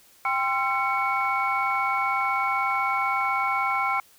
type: tone cluster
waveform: sine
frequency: 789 / 1047 / 1352 / 2226 Hz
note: G5 / C6 / E6 / C#7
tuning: +11 / +1 / +43 / +7 cents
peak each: -27 dBFS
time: 0.25-4 s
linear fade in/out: 2 ms
effects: tanh soft clip ceiling -13 dBFS + white hiss -56 dBFS RMS until 4.18 s